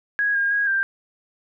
sine tone with pitch steps, 1656 / 1618 / 1645 / 1581 Hz, G#6 / G#6 / G#6 / G6, -5 / -46 / -17 / +14 cents, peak -18 dBFS, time 0.19-0.83 s, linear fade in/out 0 ms, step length 160 ms, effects none

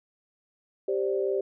sine chord, G suspended fourth, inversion none, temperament equal, 392 / 523.3 / 587.3 Hz, G4 / C5 / D5, 0 / 0 / 0 cents, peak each -26 / -31 / -32 dBFS, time 0.88-1.41 s, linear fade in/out 5 ms, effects none

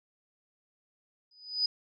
sine tone with exponential growth, 4978 Hz, D#8, in tune, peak -22 dBFS, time 1.31-1.66 s, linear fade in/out 5 ms, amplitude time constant 74 ms, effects none

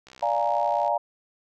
click train, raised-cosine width 0.2 ms, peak -29 dBFS, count 53, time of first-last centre 0.07-0.879 s, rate 64.3 Hz
sine chord, Bb dominant seventh, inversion first, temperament equal, 587.3 / 698.5 / 830.6 / 932.3 Hz, D5 / F5 / Ab5 / Bb5, 0 / 0 / 0 / 0 cents, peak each -27 / -26 / -27 / -27 dBFS, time 0.22-0.98 s, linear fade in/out 10 ms
effects none

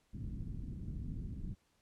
pink low-pass noise, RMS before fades -42 dBFS, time 0.13-1.55 s, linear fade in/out 20 ms, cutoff 230 Hz, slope 24 dB/octave, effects pink hiss -75 dBFS RMS until 1.81 s + low-pass 11000 Hz 12 dB/octave

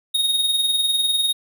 square tone with tremolo, 3729 Hz, A#7, in tune, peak -16 dBFS, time 0.14-1.33 s, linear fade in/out 10 ms, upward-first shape sine, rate 20 Hz, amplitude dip 50%, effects none

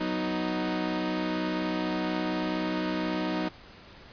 sawtooth chord, B major, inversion second, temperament equal, 185 / 246.9 / 311.1 Hz, F#3 / B3 / D#4, 0 / 0 / 0 cents, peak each -29 / -31 / -26 dBFS, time 0-3.49 s, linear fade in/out 10 ms, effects pink hiss -50 dBFS RMS until 4.12 s + resampled to 11025 Hz

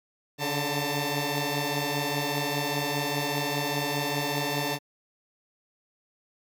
10% pulse tone cluster, 141 / 146 / 893 Hz, C#3 / D3 / A5, +30 / -10 / +25 cents, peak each -24 / -22 / -22 dBFS, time 0.38-4.79 s, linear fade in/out 50 ms, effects MP3 96 kbps

